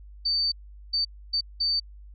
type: tone bursts at uneven times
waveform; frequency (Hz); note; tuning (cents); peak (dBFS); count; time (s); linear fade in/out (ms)
sine; 4581; D8; -44; -22; 4; 0.25-0.52 / 0.93-1.05 / 1.33-1.41 / 1.6-1.8; 10
effects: added 50 Hz sine -43 dBFS peak until 2.14 s